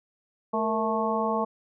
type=harmonic tone with a mistuned harmonic; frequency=219 Hz; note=A3; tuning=8 cents flat; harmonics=1 / 2 / 3 / 4 / 5; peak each=-30 / -30 / -30 / -30 / -30 dBFS; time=0.53-1.45 s; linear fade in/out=10 ms; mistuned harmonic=2; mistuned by=+86 cents; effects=none